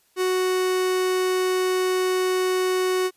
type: tone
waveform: 45% pulse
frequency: 370 Hz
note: F#4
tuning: in tune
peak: -20 dBFS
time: 0.16-3.11 s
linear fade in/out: 50 ms
effects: white hiss -63 dBFS RMS until 3.16 s + resampled to 32000 Hz